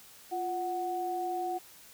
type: tone pair together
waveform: sine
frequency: 349.2 / 739.9 Hz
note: F4 / F#5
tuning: 0 / 0 cents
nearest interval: octave + minor second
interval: 1300 cents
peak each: -36 / -32 dBFS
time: 0.31-1.59 s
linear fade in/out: 20 ms
effects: white hiss -54 dBFS RMS until 1.93 s